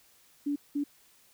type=tone bursts at uneven times; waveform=sine; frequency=287.7 Hz; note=D4; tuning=36 cents flat; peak=-27 dBFS; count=2; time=0.46-0.56 / 0.75-0.84 s; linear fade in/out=10 ms; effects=white hiss -62 dBFS RMS until 1.33 s